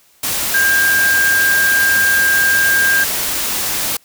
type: tone in noise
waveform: sine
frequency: 1600 Hz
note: G6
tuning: 35 cents sharp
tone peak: -11 dBFS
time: 0.54-3.04 s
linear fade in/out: 5 ms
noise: white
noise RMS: -19 dBFS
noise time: 0.23-3.97 s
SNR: +5 dB
effects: white hiss -52 dBFS RMS until 4.04 s